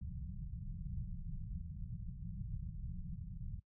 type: low-pass noise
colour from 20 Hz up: pink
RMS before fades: -44 dBFS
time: 0.01-3.6 s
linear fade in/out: 10 ms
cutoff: 190 Hz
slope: 96 dB/octave
effects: noise-tail reverb RT60 0.1 s tail -21 dB re dry